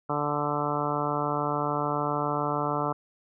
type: harmonic tone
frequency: 146.83 Hz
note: D3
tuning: in tune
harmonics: 1 / 2 / 3 / 4 / 5 / 6 / 7 / 8 / 9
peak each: -34 / -34 / -34 / -34 / -34 / -34 / -34 / -34 / -34 dBFS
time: 0.09-2.93 s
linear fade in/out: 10 ms
effects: none